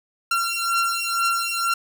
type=beating tone pair; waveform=sawtooth; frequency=1369 / 1371.1 Hz; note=F6 / F6; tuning=-35 / -32 cents; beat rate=2.1 Hz; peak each=-20 dBFS; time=0.31-1.74 s; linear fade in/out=5 ms; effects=none